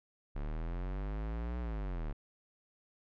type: linear two-way sweep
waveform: square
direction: up then down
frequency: 35 to 61.3 to 35 Hz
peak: -36 dBFS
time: 0.35-2.13 s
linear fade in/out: 10 ms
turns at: 1.59 s
effects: low-pass 2000 Hz 12 dB/octave